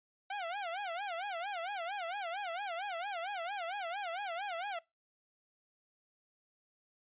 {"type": "tone with vibrato", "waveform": "sawtooth", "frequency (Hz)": 740, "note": "F#5", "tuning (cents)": 0, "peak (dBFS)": -33, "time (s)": [0.3, 4.79], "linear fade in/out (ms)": 5, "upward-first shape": "sine", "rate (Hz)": 4.4, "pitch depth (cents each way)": 200, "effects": ["noise-tail reverb RT60 0.2 s tail -21 dB re dry", "resampled to 8000 Hz"]}